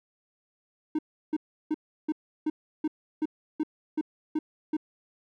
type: tone bursts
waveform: triangle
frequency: 308.5 Hz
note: D#4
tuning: 15 cents flat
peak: -22 dBFS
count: 11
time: 0.95-4.768 s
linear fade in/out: 5 ms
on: 38 ms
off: 340 ms
effects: none